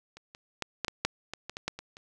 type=clicks; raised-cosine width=0.2 ms; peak=-30 / -29 / -14 / -12 / -14 / -8 / -19 / -20 / -20 / -13 / -23 / -30 dBFS; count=12; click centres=0.17 / 0.349 / 0.623 / 0.847 / 0.882 / 1.05 / 1.336 / 1.496 / 1.569 / 1.68 / 1.79 / 1.969 s; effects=none